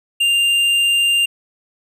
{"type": "tone with tanh clipping", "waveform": "sine", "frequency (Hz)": 2794, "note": "F7", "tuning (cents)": 0, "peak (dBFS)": -14, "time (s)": [0.2, 1.26], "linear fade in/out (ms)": 10, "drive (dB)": 9, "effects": []}